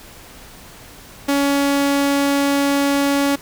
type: tone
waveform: sawtooth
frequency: 281 Hz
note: C#4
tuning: 24 cents sharp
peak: -11 dBFS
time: 1.28-3.36 s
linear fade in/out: 10 ms
effects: pink hiss -41 dBFS RMS until 3.41 s